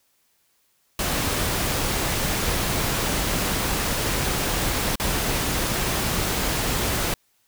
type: noise with dropouts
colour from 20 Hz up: pink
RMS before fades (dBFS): -24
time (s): 0.99-7.14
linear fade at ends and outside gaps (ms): 2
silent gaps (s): 4.956-4.998
effects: white hiss -66 dBFS RMS until 7.47 s